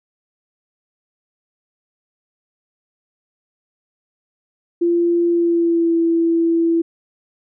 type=tone with pitch glide; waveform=sine; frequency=343.2 to 333 Hz; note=F4 to E4; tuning=-30 to +18 cents; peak=-13 dBFS; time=4.81-6.82 s; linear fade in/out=10 ms; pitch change=-52 cents; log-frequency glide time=5.29-5.96 s; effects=none